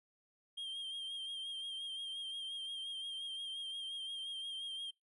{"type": "tone with vibrato", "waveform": "triangle", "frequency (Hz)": 3200, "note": "G7", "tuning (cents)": 35, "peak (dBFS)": -39, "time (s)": [0.57, 4.91], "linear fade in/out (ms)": 10, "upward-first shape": "sine", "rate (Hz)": 5.7, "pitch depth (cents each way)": 37, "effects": ["noise-tail reverb RT60 0.2 s tail -25 dB re dry", "resampled to 32000 Hz"]}